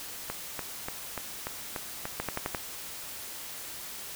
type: two click trains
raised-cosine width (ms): 0.5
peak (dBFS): -18 / -15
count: 7 / 5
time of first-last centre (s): 0.3-2.054 / 2.2-2.548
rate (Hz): 3.42 / 11.5
effects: white hiss -41 dBFS RMS until 4.15 s